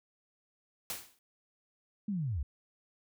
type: noise with exponential decay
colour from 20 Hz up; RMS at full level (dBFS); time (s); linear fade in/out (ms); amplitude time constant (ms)
white; -35; 0.9-1.19; 1; 62
type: linear sweep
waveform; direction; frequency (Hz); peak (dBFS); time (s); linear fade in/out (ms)
sine; down; 216.1 to 58.27; -31; 2.08-2.43; 5
effects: none